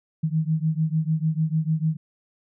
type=beating tone pair; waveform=sine; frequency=155.56 / 162.26 Hz; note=D#3 / E3; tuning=0 / -27 cents; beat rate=6.7 Hz; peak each=-23 / -24 dBFS; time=0.23-1.97 s; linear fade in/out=10 ms; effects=none